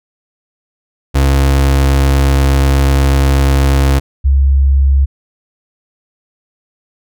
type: tone pair in turn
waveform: 35% pulse / sine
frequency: 68.3 / 68.3 Hz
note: C#2 / C#2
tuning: -25 / -25 cents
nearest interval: unison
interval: 0 cents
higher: neither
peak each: -6 dBFS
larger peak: neither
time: 1.14-4 / 4.24-5.06 s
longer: first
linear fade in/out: 20 ms
effects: none